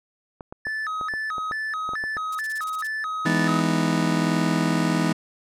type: clicks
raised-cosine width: 1 ms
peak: -22 dBFS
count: 11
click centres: 0.408 / 0.525 / 0.669 / 1.012 / 1.138 / 1.382 / 1.512 / 1.891 / 1.935 / 2.039 / 2.168 s
type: tone with vibrato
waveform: triangle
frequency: 1488 Hz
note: F#6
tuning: 9 cents sharp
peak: -24 dBFS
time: 0.65-3.6 s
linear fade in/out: 5 ms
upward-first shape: square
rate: 2.3 Hz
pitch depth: 280 cents each way
type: noise bursts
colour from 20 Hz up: violet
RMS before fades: -32 dBFS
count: 10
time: 2.32-2.874 s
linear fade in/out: 5 ms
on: 32 ms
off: 26 ms
type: chord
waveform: 40% pulse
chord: E major seventh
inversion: none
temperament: just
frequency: 164.81 / 206 / 247.2 / 309 Hz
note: E3 / G#3 / B3 / D#4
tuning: 0 / -14 / +2 / -12 cents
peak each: -23 / -26 / -26 / -25 dBFS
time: 3.25-5.13 s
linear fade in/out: 10 ms
effects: low-pass 9000 Hz 12 dB/octave